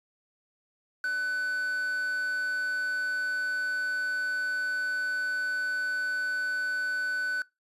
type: tone with quantisation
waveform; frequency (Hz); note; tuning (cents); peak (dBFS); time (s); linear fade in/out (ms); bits
triangle; 1500; F#6; +23; -25; 1.04-7.42; 2; 8
effects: noise-tail reverb RT60 0.2 s tail -22 dB re dry + resampled to 32000 Hz